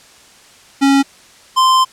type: tone pair in turn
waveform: square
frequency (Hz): 275.4 / 1039.8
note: C#4 / C6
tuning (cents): -11 / -11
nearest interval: octave + major seventh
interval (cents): 2300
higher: second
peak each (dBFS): -9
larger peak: neither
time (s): 0.81-1.03 / 1.56-1.85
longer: second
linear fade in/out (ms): 20
effects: white hiss -44 dBFS RMS until 1.92 s + low-pass 8000 Hz 12 dB/octave